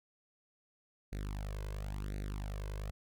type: tone with flanger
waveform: sawtooth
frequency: 50.4 Hz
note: G1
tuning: 49 cents sharp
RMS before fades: -40 dBFS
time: 1.12-2.91 s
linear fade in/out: 10 ms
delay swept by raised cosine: 0.47 to 1.97 ms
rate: 0.95 Hz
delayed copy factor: +0.95
effects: none